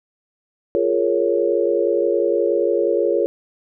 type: chord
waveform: sine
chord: Bb minor seventh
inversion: second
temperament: equal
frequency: 349.2 / 415.3 / 466.2 / 554.4 Hz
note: F4 / Ab4 / Bb4 / Db5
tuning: 0 / 0 / 0 / 0 cents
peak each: -21 dBFS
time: 0.75-3.26 s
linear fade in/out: 0 ms
effects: none